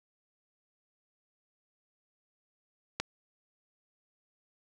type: click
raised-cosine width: 0.2 ms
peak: -13 dBFS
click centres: 3 s
effects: none